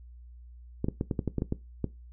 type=clicks; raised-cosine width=3 ms; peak=-15 dBFS; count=10; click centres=0.844 / 0.885 / 1.011 / 1.112 / 1.192 / 1.277 / 1.383 / 1.421 / 1.524 / 1.843 s; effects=noise-tail reverb RT60 0.2 s tail -18 dB re dry + added 60 Hz sine -46 dBFS peak until 2.12 s